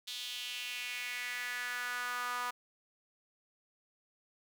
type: tone with high-pass filter sweep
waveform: sawtooth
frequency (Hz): 245.7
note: B3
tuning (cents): -9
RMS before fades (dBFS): -39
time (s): 0.07-2.51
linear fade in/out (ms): 10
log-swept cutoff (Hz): 3600 to 1100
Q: 3.6
effects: none